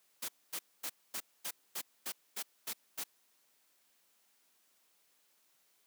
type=noise bursts; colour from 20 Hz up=white; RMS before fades=-39 dBFS; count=10; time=0.22-3.04 s; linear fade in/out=10 ms; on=66 ms; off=240 ms; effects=white hiss -72 dBFS RMS until 5.86 s + high-pass 200 Hz 12 dB/octave